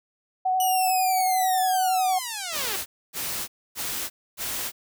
sine tone with vibrato, 746 Hz, F#5, 14 cents sharp, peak -20 dBFS, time 0.45-2.19 s, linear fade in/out 10 ms, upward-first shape sine, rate 11 Hz, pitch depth 15 cents each way
5% pulse linear sweep, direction down, 2960 to 370 Hz, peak -18 dBFS, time 0.6-2.76 s, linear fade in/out 2 ms
white noise bursts, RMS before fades -30 dBFS, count 4, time 2.51-4.72 s, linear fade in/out 50 ms, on 350 ms, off 270 ms
effects none

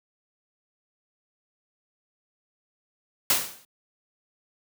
white noise with exponential decay, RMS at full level -18 dBFS, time 3.3-3.65 s, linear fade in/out 2 ms, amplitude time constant 74 ms, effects high-pass 100 Hz 12 dB/octave

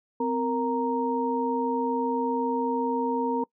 sine tone cluster, 257.4 / 465 / 932 Hz, C4 / A#4 / A#5, -28 / -4 / -1 cents, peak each -28 dBFS, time 0.2-3.44 s, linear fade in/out 5 ms, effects noise-tail reverb RT60 0.1 s tail -24 dB re dry

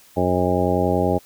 harmonic tone, 90.4 Hz, F#2, 40 cents flat, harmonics 1 / 2 / 3 / 4 / 5 / 6 / 7 / 9, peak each -25 / -25 / -25 / -25 / -25 / -25 / -25 / -25 dBFS, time 0.16-1.19 s, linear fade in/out 20 ms, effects white hiss -51 dBFS RMS until 1.25 s

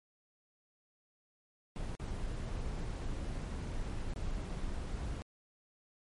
brown noise with dropouts, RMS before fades -38 dBFS, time 1.76-5.22 s, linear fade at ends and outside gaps 0 ms, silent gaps 1.951-1.998 / 3.989-3.993 / 4.135-4.16 s, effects MP3 48 kbps

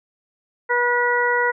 harmonic tone, 485.1 Hz, B4, 31 cents flat, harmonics 1 / 2 / 3 / 4, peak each -22 / -22 / -22 / -22 dBFS, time 0.69-1.52 s, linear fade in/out 20 ms, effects none

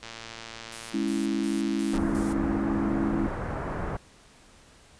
click train, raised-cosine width 0.2 ms, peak -22 dBFS, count 223, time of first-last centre 0.03-1.977 s, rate 114 Hz
violet noise with tremolo, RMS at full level -38 dBFS, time 0.72-2.34 s, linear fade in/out 2 ms, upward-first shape square, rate 2.8 Hz, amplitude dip 70%
sine chord, C# minor, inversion second, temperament equal, 207.7 / 277.2 / 329.6 Hz, G#3 / C#4 / E4, 0 / 0 / 0 cents, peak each -29 dBFS, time 0.93-3.28 s, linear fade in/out 20 ms
pink low-pass noise, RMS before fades -32 dBFS, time 1.93-3.97 s, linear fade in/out 5 ms, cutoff 1600 Hz, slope 24 dB/octave
effects pink hiss -55 dBFS RMS until 4.99 s + resampled to 22050 Hz

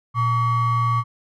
triangle ring-modulated tone, 509 Hz, C5, 48 cents flat, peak -12 dBFS, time 0.14-1.04 s, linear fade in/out 50 ms, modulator 627 Hz, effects none

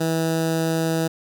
15% pulse tone with notch filter, 162.7 Hz, E3, 22 cents flat, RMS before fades -22 dBFS, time 0-1.08 s, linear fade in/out 10 ms, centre 2200 Hz, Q 1.4, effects none

